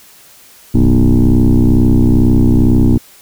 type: tone with frequency modulation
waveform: sine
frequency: 110 Hz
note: A2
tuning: in tune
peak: -4 dBFS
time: 0.74-2.98 s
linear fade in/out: 10 ms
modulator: 62.2 Hz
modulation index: 3.3
effects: tanh soft clip ceiling -3 dBFS + white hiss -42 dBFS RMS until 3.21 s